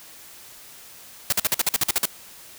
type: noise bursts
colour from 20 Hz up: white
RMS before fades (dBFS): -20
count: 11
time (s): 1.3-2.055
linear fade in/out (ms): 2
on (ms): 25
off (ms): 48
effects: white hiss -45 dBFS RMS until 2.58 s